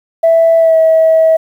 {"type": "tone with pitch glide", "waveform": "sine", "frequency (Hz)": [659.3, 644.6], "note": ["E5", "E5"], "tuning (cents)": [0, -39], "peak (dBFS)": -4, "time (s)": [0.23, 1.37], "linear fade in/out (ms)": 10, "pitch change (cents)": -39, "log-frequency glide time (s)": [0.58, 0.77], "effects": ["tanh soft clip ceiling -1 dBFS", "7-bit"]}